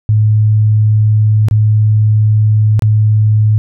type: tone with dropouts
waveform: sine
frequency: 107.3 Hz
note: A2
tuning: 43 cents flat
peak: -6 dBFS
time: 0.09-3.58 s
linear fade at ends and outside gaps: 0 ms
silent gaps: 1.485-1.511 / 2.794-2.822 s
effects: none